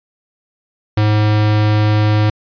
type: tone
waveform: square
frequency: 106.2 Hz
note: G#2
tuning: 39 cents sharp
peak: -11 dBFS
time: 0.97-2.3 s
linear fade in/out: 5 ms
effects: resampled to 11025 Hz